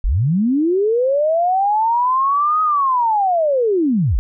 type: linear two-way sweep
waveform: sine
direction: up then down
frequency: 32.7 to 1266 to 32.7 Hz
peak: -13 dBFS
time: 0.04-4.19 s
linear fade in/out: 0 ms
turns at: 2.62 s
effects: none